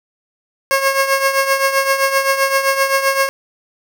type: tone with tremolo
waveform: 15% pulse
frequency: 543 Hz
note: C#5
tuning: 36 cents flat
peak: -4 dBFS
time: 0.71-3.29 s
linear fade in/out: 0 ms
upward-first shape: triangle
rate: 7.7 Hz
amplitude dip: 70%
effects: none